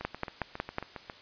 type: two click trains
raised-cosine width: 0.5 ms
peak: -15 / -23 dBFS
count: 5 / 9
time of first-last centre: 0.05-0.784 / 0.01-1.098 s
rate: 5.45 / 7.35 Hz
effects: white hiss -52 dBFS RMS until 1.21 s + resampled to 11025 Hz